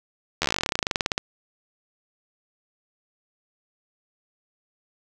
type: slowing click train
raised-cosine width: 0.2 ms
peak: -5 dBFS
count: 26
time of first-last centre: 0.42-1.179 s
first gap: 12 ms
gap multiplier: 1.07
effects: none